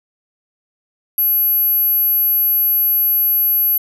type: tone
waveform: sine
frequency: 11700 Hz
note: F#9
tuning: 21 cents flat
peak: -12 dBFS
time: 1.18-3.78 s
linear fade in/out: 5 ms
effects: none